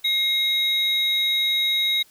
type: tone pair together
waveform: triangle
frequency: 2132 / 3799 Hz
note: C7 / A#7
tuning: +32 / +32 cents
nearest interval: minor seventh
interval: 1000 cents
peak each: -25 / -18 dBFS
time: 0.04-2.03 s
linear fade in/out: 10 ms
effects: white hiss -55 dBFS RMS until 2.1 s

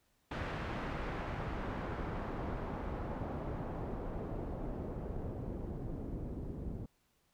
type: noise with low-pass filter sweep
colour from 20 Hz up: pink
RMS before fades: -40 dBFS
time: 0.31-6.86 s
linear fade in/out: 5 ms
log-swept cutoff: 2100 to 300 Hz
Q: 0.85
effects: pink hiss -75 dBFS RMS until 7.33 s

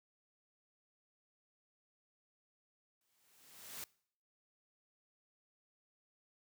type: noise with exponential growth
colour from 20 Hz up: white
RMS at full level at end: -44 dBFS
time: 3.01-3.84 s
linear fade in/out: 2 ms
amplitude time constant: 180 ms
effects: noise-tail reverb RT60 0.6 s tail -23 dB re dry + high-pass 80 Hz 12 dB/octave

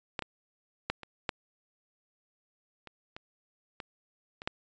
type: clicks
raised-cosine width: 0.3 ms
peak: -16 / -20 / -13 / -27 / -13 / -29 / -26 / -23 / -26 / -14 dBFS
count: 10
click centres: 0.192 / 0.223 / 0.9 / 1.033 / 1.292 / 2.873 / 3.165 / 3.802 / 4.419 / 4.475 s
effects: resampled to 16000 Hz

